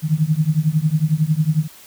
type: tone with tremolo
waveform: sine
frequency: 155.56 Hz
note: D#3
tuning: in tune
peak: -10 dBFS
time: 0.02-1.68 s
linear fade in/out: 50 ms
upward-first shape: triangle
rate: 11 Hz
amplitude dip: 100%
effects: white hiss -44 dBFS RMS until 1.86 s

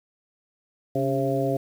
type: harmonic tone with a mistuned harmonic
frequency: 134.7 Hz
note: C#3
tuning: 49 cents flat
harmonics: 1 / 2 / 3 / 4 / 5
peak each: -28 / -28 / -28 / -28 / -28 dBFS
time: 0.95-1.57 s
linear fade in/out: 5 ms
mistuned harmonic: 2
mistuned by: +67 cents
effects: 8-bit

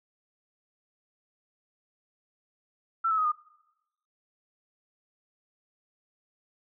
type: tone with pitch steps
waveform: sine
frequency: 1339 / 1297.9 / 1258 / 1219.4 Hz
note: E6 / E6 / D#6 / D#6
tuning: +27 / -27 / +19 / -35 cents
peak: -23 dBFS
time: 3.04-3.32 s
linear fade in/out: 10 ms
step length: 70 ms
effects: noise-tail reverb RT60 0.9 s tail -22 dB re dry

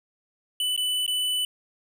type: tone with dropouts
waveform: square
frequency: 2988 Hz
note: F#7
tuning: 16 cents sharp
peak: -24 dBFS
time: 0.6-1.45 s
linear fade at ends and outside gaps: 2 ms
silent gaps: 0.764-0.776 / 1.064-1.078 s
effects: none

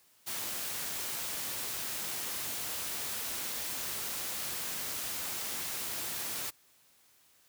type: noise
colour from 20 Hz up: white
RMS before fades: -37 dBFS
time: 0.26-6.51 s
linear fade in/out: 20 ms
effects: white hiss -65 dBFS RMS until 7.48 s + high-pass 60 Hz 12 dB/octave

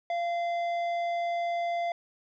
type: tone with tanh clipping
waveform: sine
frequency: 689 Hz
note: F5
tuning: 24 cents flat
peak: -29 dBFS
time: 0.1-1.92 s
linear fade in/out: 2 ms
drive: 10 dB
effects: none

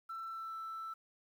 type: tone with pitch glide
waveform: sine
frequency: 1336 to 1325.2 Hz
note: E6 to E6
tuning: +23 to +9 cents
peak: -39 dBFS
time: 0.09-0.94 s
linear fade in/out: 10 ms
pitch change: -14 cents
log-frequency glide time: 0.31-0.56 s
effects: tanh soft clip ceiling -38 dBFS + 11-bit

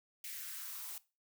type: noise with high-pass filter sweep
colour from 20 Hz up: blue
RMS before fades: -45 dBFS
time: 0.24-0.98 s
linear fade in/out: 2 ms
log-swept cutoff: 2100 to 790 Hz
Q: 2.5
effects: noise-tail reverb RT60 0.3 s tail -19 dB re dry

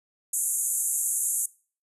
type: band-pass noise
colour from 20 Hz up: white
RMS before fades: -27 dBFS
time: 0.33-1.46 s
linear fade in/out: 5 ms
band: 6700 to 12000 Hz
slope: 96 dB/octave
effects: noise-tail reverb RT60 0.4 s tail -22 dB re dry

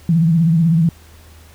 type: tone with vibrato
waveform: sine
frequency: 164.81 Hz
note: E3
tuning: in tune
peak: -10 dBFS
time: 0.09-0.89 s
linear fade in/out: 2 ms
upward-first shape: triangle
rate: 16 Hz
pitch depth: 110 cents each way
effects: added 79 Hz sine -42 dBFS peak until 1.54 s + pink hiss -47 dBFS RMS until 1.54 s

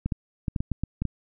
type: clicks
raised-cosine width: 5 ms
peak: -14 dBFS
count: 9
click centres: 0.06 / 0.122 / 0.482 / 0.562 / 0.605 / 0.717 / 0.836 / 1.02 / 1.053 s
effects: none

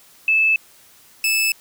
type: tone pair in turn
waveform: sine / sawtooth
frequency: 2620 / 2620 Hz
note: E7 / E7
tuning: -11 / -11 cents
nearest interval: unison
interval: 0 cents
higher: neither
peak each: -13 dBFS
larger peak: neither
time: 0.28-0.56 / 1.24-1.52 s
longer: neither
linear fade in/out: 2 ms
effects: white hiss -50 dBFS RMS until 1.6 s

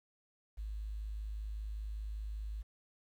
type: tone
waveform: sine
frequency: 52.6 Hz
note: G#1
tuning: 23 cents sharp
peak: -38 dBFS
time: 0.57-2.63 s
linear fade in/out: 20 ms
effects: 11-bit

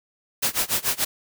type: noise with tremolo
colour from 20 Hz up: white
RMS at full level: -21 dBFS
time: 0.42-1.05 s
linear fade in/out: 10 ms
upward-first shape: sine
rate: 6.9 Hz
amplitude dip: 95%
effects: none

